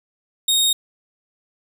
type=tone; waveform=sawtooth; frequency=3724 Hz; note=A#7; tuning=2 cents flat; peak=-12 dBFS; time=0.48-0.73 s; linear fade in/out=5 ms; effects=none